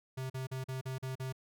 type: tone bursts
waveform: square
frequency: 130.81 Hz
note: C3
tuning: in tune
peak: -37 dBFS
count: 7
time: 0.17-1.326 s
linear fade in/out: 10 ms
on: 130 ms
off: 41 ms
effects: none